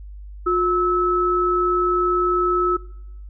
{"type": "tone pair together", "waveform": "sine", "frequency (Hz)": [357.7, 1300], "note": ["F4", "E6"], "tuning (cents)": [41, -24], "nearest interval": "octave + minor seventh", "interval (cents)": 2235, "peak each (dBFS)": -19, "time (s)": [0.46, 2.77], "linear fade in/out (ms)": 10, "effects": ["noise-tail reverb RT60 0.8 s tail -21 dB re dry", "added 50 Hz sine -34 dBFS peak until 3.29 s"]}